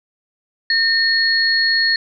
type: tone pair together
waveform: sine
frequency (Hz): 1821 / 4322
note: A#6 / C#8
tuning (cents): -41 / -45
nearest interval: octave + minor third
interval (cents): 1496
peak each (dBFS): -16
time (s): 0.7-1.96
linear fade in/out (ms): 2
effects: none